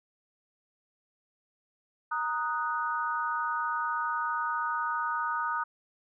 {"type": "chord", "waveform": "sine", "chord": "D# minor", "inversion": "second", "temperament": "equal", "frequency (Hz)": [932.3, 1244.5, 1480], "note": ["A#5", "D#6", "F#6"], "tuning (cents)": [0, 0, 0], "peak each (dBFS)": [-33, -31, -34], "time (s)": [2.11, 5.64], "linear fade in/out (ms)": 10, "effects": []}